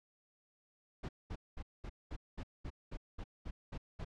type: noise bursts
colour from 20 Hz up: brown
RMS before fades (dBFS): -42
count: 12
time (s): 1.03-4.048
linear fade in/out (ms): 10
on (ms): 59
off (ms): 210
effects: low-pass 5000 Hz 12 dB/octave